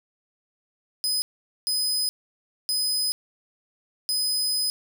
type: tone bursts at uneven times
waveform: sawtooth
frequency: 5020 Hz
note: D#8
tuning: 15 cents sharp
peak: -20 dBFS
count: 4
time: 1.04-1.22 / 1.67-2.09 / 2.69-3.12 / 4.09-4.7 s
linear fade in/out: 0 ms
effects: none